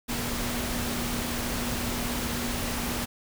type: tone in noise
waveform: sine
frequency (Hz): 240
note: B3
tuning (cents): -49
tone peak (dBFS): -34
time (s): 0.08-3.06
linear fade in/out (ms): 20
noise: pink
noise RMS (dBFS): -31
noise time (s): 0.08-3.06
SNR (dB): -6
effects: none